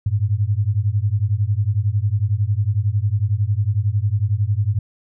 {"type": "beating tone pair", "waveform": "sine", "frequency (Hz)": [98, 109], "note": ["G2", "A2"], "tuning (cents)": [0, -16], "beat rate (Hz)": 11, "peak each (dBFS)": -19, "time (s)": [0.06, 4.79], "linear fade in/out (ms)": 5, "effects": []}